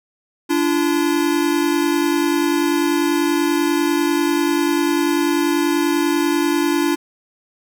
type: tone pair together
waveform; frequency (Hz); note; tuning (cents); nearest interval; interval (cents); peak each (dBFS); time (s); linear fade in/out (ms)
square; 290.7 / 340.9; D4 / F4; -18 / -42; minor third; 276; -19; 0.49-6.96; 20
effects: none

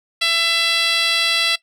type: tone with band-pass filter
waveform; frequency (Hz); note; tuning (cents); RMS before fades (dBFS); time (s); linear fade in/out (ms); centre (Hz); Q
10% pulse; 669; E5; +25; -18; 0.21-1.56; 10; 4000; 1.2
effects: noise-tail reverb RT60 0.1 s tail -18 dB re dry

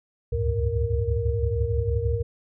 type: tone cluster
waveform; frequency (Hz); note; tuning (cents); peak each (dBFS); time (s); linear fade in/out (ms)
sine; 68.1 / 74.3 / 96.7 / 108.2 / 466.6; C#2 / D2 / G2 / A2 / A#4; -30 / +21 / -23 / -29 / +2; -28; 0.32-2.23; 10
effects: none

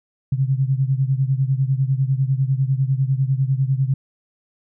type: beating tone pair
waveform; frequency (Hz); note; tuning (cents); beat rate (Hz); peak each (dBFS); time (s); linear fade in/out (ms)
sine; 131 / 141; C3 / C#3; +2 / +30; 10; -18 / -21; 0.32-3.94; 5
effects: none

